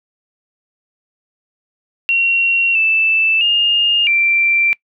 sine tone with pitch steps, 2740 / 2642 / 2830 / 2354 Hz, F7 / E7 / F7 / D7, -34 / +3 / +22 / +3 cents, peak -11 dBFS, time 2.09-4.73 s, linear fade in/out 0 ms, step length 660 ms, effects noise-tail reverb RT60 0.1 s tail -24 dB re dry

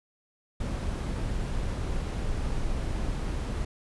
brown noise, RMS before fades -30 dBFS, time 0.6-3.65 s, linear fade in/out 5 ms, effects resampled to 24000 Hz

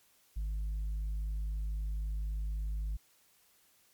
sine tone with tanh clipping, 51.91 Hz, G#1, in tune, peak -33 dBFS, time 0.36-2.97 s, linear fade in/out 10 ms, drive 2 dB, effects white hiss -67 dBFS RMS until 3.93 s + MP3 96 kbps

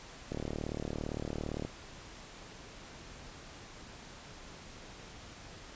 click train, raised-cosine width 2 ms, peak -23 dBFS, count 51, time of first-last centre 0.32-1.65 s, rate 37.6 Hz, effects pink hiss -50 dBFS RMS until 5.75 s + resampled to 16000 Hz

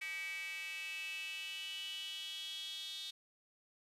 square tone with high-pass filter sweep, 174.61 Hz, F3, in tune, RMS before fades -44 dBFS, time 0.01-3.11 s, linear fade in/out 10 ms, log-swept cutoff 2200 to 3600 Hz, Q 8.3, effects resampled to 32000 Hz + 12-bit

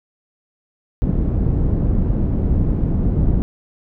pink low-pass noise, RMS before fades -17 dBFS, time 1.02-3.42 s, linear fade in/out 0 ms, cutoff 240 Hz, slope 12 dB/octave, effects none

